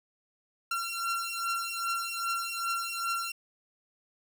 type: beating tone pair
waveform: sawtooth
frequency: 1366 / 1368.5 Hz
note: F6 / F6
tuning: -39 / -36 cents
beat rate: 2.5 Hz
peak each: -30 dBFS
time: 0.71-3.32 s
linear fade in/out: 5 ms
effects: none

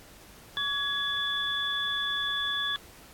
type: tone cluster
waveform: sine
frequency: 1135 / 1675 / 3445 Hz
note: C#6 / G#6 / A7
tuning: +41 / +14 / -37 cents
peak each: -37 / -32 / -29 dBFS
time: 0.57-2.76 s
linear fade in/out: 0 ms
effects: pink hiss -52 dBFS RMS until 3.13 s + AAC 64 kbps

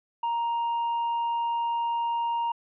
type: tone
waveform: triangle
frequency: 935 Hz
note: A#5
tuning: 5 cents sharp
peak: -23 dBFS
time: 0.23-2.52 s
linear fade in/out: 5 ms
effects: resampled to 8000 Hz

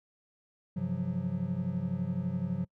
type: tone cluster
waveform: triangle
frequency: 98.9 / 134.5 / 171.8 / 183.7 Hz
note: G2 / C3 / F3 / F#3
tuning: +16 / +48 / -28 / -12 cents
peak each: -39 / -35 / -33 / -31 dBFS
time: 0.76-2.65 s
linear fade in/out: 10 ms
effects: noise-tail reverb RT60 0.1 s tail -25 dB re dry

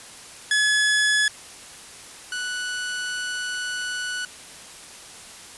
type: tone pair in turn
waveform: sawtooth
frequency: 1701 / 1480.1 Hz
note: G#6 / F#6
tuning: +41 / 0 cents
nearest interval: major second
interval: 241 cents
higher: first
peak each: -14 / -23 dBFS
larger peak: first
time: 0.51-1.28 / 2.32-4.25 s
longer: second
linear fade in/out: 2 ms
effects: white hiss -42 dBFS RMS until 5.57 s + resampled to 24000 Hz

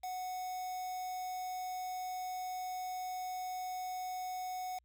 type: tone with quantisation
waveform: triangle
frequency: 738 Hz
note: F#5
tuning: 5 cents flat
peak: -36 dBFS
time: 0.03-4.79 s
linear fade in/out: 10 ms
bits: 8
effects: added 60 Hz sine -70 dBFS peak until 4.84 s

